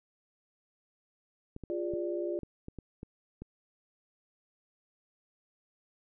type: clicks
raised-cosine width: 3 ms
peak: -29 dBFS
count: 8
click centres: 1.564 / 1.637 / 1.937 / 2.433 / 2.684 / 2.787 / 3.031 / 3.42 s
type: chord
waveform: sine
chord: D diminished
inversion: first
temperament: equal with one note detuned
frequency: 349.2 / 408.6 / 587.3 Hz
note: F4 / Ab4 / D5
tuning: 0 / -28 / 0 cents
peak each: -33 / -39 / -37 dBFS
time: 1.7-2.39 s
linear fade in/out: 0 ms
effects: none